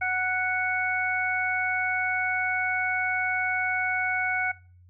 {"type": "harmonic tone", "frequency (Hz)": 740, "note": "F#5", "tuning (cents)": 0, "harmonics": [1, 2, 3], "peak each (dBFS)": [-30, -28, -28], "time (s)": [0.01, 4.52], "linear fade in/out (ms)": 10, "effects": ["noise-tail reverb RT60 0.4 s tail -22 dB re dry", "added 89 Hz sine -51 dBFS peak until 4.89 s"]}